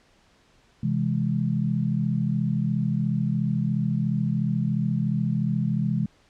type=chord; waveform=sine; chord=C augmented; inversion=none; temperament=equal; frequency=130.81 / 164.81 / 207.7 Hz; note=C3 / E3 / G#3; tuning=0 / 0 / 0 cents; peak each=-26 dBFS; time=0.83-6.06 s; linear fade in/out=5 ms; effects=pink hiss -60 dBFS RMS until 6.29 s + low-pass 6000 Hz 12 dB/octave